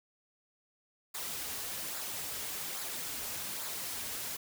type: noise with flanger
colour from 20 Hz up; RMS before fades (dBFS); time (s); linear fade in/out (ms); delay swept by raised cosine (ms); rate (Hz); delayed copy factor
white; -39; 1.14-4.37; 10; 0.33 to 5.93; 1.2; -0.5
effects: none